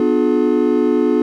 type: chord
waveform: triangle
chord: B diminished seventh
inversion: none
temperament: just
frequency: 246.9 / 296.3 / 355.6 / 426.7 Hz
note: B3 / D4 / F4 / Ab4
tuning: 0 / +15 / +31 / +47 cents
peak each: -16 dBFS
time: 0-1.22 s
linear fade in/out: 2 ms
effects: none